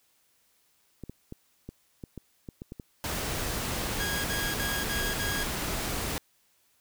clicks, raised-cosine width 3 ms, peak -26 dBFS, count 10, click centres 1.037 / 1.096 / 1.324 / 1.69 / 2.038 / 2.177 / 2.488 / 2.619 / 2.721 / 2.798 s
pink noise, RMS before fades -32 dBFS, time 3.04-6.18 s, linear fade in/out 0 ms
sawtooth tone bursts, 1641 Hz, G#6, 21 cents flat, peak -28 dBFS, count 5, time 4-5.432 s, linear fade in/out 2 ms, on 240 ms, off 58 ms
effects white hiss -68 dBFS RMS until 6.8 s

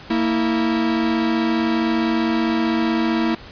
45% pulse tone pair together, 230.2 / 325.6 Hz, A#3 / E4, -22 / -21 cents, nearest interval tritone, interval 601 cents, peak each -20 dBFS, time 0.1-3.35 s, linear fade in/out 5 ms, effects pink hiss -40 dBFS RMS until 3.51 s + resampled to 11025 Hz

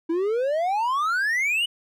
triangle exponential sweep, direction up, 319.8 to 3000 Hz, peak -19 dBFS, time 0.09-1.66 s, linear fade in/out 10 ms, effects none

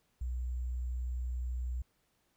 sine tone with sample-and-hold, 61.74 Hz, B1, in tune, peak -33 dBFS, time 0.21-1.82 s, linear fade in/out 5 ms, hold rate 7350 Hz, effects pink hiss -75 dBFS RMS until 2.36 s

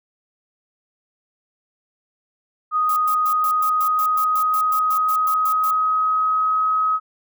sine tone with pitch glide, 1244.5 to 1270.6 Hz, D#6 to D#6, 0 to +36 cents, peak -16 dBFS, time 2.71-7 s, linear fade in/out 50 ms, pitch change +36 cents, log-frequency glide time 2.97-6.66 s
violet noise bursts, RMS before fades -31 dBFS, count 16, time 2.89-5.708 s, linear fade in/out 2 ms, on 73 ms, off 110 ms
effects none

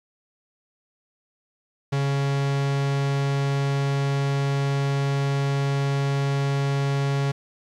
45% pulse tone, 139.1 Hz, C#3, 6 cents sharp, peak -21 dBFS, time 1.92-7.32 s, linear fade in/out 10 ms, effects low-pass 6000 Hz 12 dB/octave + 9-bit

